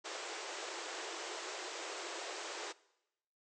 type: band-pass noise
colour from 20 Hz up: pink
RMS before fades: -44 dBFS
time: 0.04-2.73 s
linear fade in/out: 20 ms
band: 330 to 8000 Hz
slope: 96 dB/octave
effects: noise-tail reverb RT60 0.9 s tail -21 dB re dry